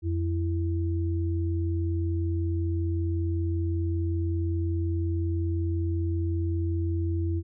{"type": "tone pair together", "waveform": "sine", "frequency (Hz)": [87.31, 332.4], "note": ["F2", "E4"], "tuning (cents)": [0, 15], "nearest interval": "octave + major seventh", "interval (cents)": 2315, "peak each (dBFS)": [-25, -32], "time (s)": [0.02, 7.43], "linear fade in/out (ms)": 50, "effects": []}